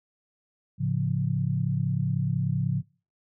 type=chord; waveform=sine; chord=A augmented; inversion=none; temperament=equal with one note detuned; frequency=108.36 / 138.59 / 174.61 Hz; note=A2 / C#3 / E#3; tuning=-26 / 0 / 0 cents; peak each=-29 / -26 / -29 dBFS; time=0.78-2.83 s; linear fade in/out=50 ms; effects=noise-tail reverb RT60 0.4 s tail -26 dB re dry